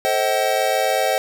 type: chord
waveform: square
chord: A diminished seventh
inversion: none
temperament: just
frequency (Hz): 440 / 528 / 633.6 / 760.3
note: A4 / C5 / Eb5 / Gb5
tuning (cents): 0 / +16 / +31 / +47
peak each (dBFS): -28 / -23 / -23 / -22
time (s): 0.05-1.18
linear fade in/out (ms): 0
effects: none